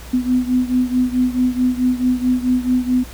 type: beating tone pair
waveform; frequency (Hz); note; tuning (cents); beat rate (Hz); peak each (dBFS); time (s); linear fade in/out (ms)
sine; 250 / 254.6; B3 / C4; +21 / -47; 4.6; -16 / -19; 0.13-3.04; 10
effects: added 60 Hz sine -34 dBFS peak until 3.13 s + pink hiss -39 dBFS RMS until 3.13 s